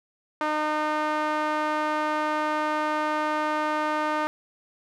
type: tone with band-pass filter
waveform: sawtooth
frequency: 305.1 Hz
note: D#4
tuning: 34 cents flat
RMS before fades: -26 dBFS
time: 0.41-4.27 s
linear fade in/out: 0 ms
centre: 1100 Hz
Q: 1.5
effects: none